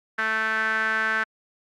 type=tone with band-pass filter; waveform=sawtooth; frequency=220 Hz; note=A3; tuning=in tune; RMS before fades=-24 dBFS; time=0.18-1.24 s; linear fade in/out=10 ms; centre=1600 Hz; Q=6.8; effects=Opus 48 kbps